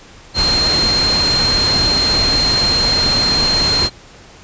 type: tone in noise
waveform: sine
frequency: 4186 Hz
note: C8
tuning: in tune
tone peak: -13 dBFS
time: 0.34-3.9 s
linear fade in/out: 50 ms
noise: pink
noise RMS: -19 dBFS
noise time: 0.34-3.9 s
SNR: +3 dB
effects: pink hiss -41 dBFS RMS until 4.43 s + resampled to 16000 Hz